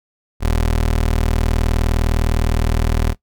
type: tone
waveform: 25% pulse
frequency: 39.69 Hz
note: D#1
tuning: 35 cents sharp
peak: -11 dBFS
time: 0.4-3.15 s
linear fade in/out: 50 ms
effects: noise-tail reverb RT60 0.1 s tail -17 dB re dry